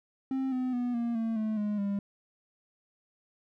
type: tone with pitch steps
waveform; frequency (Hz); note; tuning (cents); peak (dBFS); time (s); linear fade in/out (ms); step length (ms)
triangle; 265 / 254.6 / 244.7 / 235.1 / 225.9 / 217.1 / 208.6 / 200.5; C4 / C4 / B3 / A#3 / A3 / A3 / G#3 / G3; +22 / -47 / -16 / +15 / +46 / -23 / +8 / +39; -26; 0.31-1.99; 2; 210
effects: none